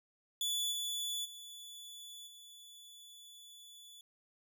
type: tone with level steps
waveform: sawtooth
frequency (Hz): 3452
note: A7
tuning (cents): -34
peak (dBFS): -30 / -33 / -45 / -50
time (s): 0.41-4.01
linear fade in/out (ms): 2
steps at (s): 0.71 / 1.24 / 2.26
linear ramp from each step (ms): 20
effects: none